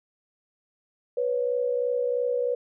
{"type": "tone pair together", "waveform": "sine", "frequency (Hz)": [491.4, 554.4], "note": ["B4", "C#5"], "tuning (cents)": [-9, 0], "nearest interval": "major second", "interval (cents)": 209, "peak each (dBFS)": [-24, -29], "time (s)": [1.17, 2.55], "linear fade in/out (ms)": 5, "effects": []}